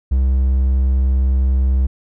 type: tone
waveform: triangle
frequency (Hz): 65.41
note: C2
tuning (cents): 0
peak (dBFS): -10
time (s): 0.11-1.87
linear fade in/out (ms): 10
effects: none